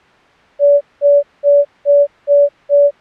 sine tone bursts, 573 Hz, D5, 43 cents flat, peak -5 dBFS, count 6, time 0.59-2.91 s, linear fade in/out 50 ms, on 220 ms, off 200 ms, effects white hiss -46 dBFS RMS until 3 s + low-pass 2000 Hz 12 dB/octave

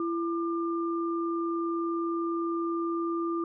sine tone pair together, 336.2 / 1196.5 Hz, E4 / D6, +34 / +32 cents, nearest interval octave + minor seventh, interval 2198 cents, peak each -28 / -34 dBFS, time 0-3.44 s, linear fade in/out 2 ms, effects none

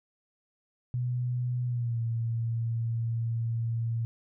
sine tone with pitch glide, 123.47 to 115.2 Hz, B2 to A#2, 0 to -20 cents, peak -27 dBFS, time 0.94-4.05 s, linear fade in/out 0 ms, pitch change -120 cents, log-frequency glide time 1.65-2 s, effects none

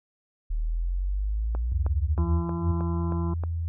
sine exponential sweep, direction up, 37.7 to 89.9 Hz, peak -24 dBFS, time 0.5-2.72 s, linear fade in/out 10 ms
click train, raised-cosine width 1 ms, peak -21 dBFS, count 7, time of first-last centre 1.55-3.437 s, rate 3.18 Hz
sine tone, 83.3 Hz, E2, 19 cents sharp, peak -26 dBFS, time 1.72-3.68 s, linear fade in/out 0 ms
harmonic tone, 169.3 Hz, E3, 46 cents sharp, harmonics 1 / 2 / 4 / 5 / 6 / 7 / 8, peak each -29 / -33 / -47 / -46 / -39 / -52 / -51 dBFS, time 2.18-3.34 s, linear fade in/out 5 ms
effects none

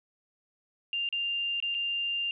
sine tone with dropouts, 2794 Hz, F7, in tune, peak -28 dBFS, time 0.93-2.31 s, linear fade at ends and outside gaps 1 ms, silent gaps 1.089-1.126 / 1.602-1.625 / 1.744-1.748 s, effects none

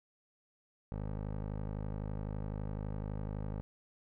15% pulse tone with low-pass filter, 51.91 Hz, G#1, in tune, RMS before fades -39 dBFS, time 0.92-3.61 s, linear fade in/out 0 ms, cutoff 950 Hz, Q 0.65, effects none

